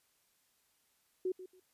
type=tone with echo; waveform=sine; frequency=370 Hz; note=F#4; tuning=in tune; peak=-31 dBFS; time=1.25-1.32 s; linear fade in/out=5 ms; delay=140 ms; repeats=2; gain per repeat=-14 dB; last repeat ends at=1.6 s; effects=white hiss -74 dBFS RMS until 1.73 s + resampled to 32000 Hz